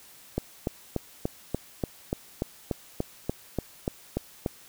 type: click train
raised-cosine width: 2 ms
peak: -13 dBFS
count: 15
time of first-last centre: 0.38-4.462 s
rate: 3.43 Hz
effects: white hiss -52 dBFS RMS until 4.68 s